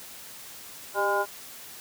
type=tone cluster; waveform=sine; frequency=396.6 / 607 / 814 / 1021 / 1423 Hz; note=G4 / D#5 / G#5 / C6 / F6; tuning=+20 / -43 / -35 / -43 / +32 cents; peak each=-29 dBFS; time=0.94-1.26 s; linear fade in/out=50 ms; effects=white hiss -44 dBFS RMS until 1.8 s + high-pass 60 Hz 12 dB/octave